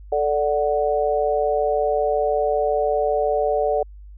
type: chord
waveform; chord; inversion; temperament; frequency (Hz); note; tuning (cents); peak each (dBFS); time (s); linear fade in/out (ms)
sine; D major; second; equal; 440 / 587.3 / 740; A4 / D5 / F#5; 0 / 0 / 0; -22 / -21 / -23; 0.12-3.83; 5
effects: added 50 Hz sine -38 dBFS peak until 4.17 s